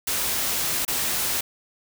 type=noise with dropouts; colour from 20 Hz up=white; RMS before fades=-25 dBFS; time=0.07-1.41 s; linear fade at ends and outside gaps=5 ms; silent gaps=0.851-0.879 s; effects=none